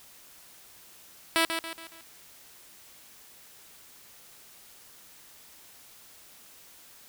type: tone with echo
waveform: 5% pulse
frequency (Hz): 328.2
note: E4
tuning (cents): -8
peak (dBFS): -10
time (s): 1.36-1.45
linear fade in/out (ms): 0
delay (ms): 140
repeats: 4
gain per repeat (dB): -7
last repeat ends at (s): 2.01
effects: white hiss -53 dBFS RMS until 7.08 s